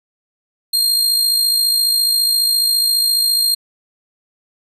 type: tone with amplitude modulation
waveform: sawtooth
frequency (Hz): 4200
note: C8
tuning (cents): +6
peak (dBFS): -8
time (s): 0.73-3.55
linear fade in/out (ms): 10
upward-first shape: sine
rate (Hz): 54.6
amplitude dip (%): 45
effects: resampled to 32000 Hz